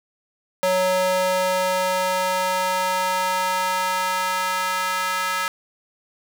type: tone with high-pass filter sweep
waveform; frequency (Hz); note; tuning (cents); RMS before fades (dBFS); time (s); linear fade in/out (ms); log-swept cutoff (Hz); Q
square; 185; F#3; 0; -22; 0.63-5.48; 0; 560 to 1300; 2.1
effects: none